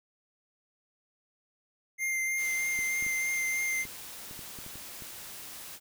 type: tone with vibrato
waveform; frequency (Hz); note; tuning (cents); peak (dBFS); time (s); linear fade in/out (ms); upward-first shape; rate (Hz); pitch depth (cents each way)
square; 2100; C7; +6; -29; 1.98-3.86; 50; triangle; 3.2; 15
type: noise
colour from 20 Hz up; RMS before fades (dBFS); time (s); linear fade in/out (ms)
white; -44; 2.36-5.8; 50
type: clicks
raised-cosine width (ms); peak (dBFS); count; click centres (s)
3; -34; 10; 2.79 / 3.025 / 3.065 / 3.853 / 4.311 / 4.392 / 4.588 / 4.664 / 4.756 / 5.022
effects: none